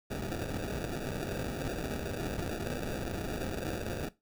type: noise with sample-and-hold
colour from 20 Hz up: white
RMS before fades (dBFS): -36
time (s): 0.1-4.09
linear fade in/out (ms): 10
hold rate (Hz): 1050
effects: noise-tail reverb RT60 0.2 s tail -17 dB re dry